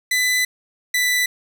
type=tone pair in turn; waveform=sawtooth; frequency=2001 / 1984.9 Hz; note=B6 / B6; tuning=+22 / +8 cents; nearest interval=unison; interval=14 cents; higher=first; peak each=-13 dBFS; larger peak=neither; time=0.11-0.45 / 0.94-1.26 s; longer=first; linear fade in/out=5 ms; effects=none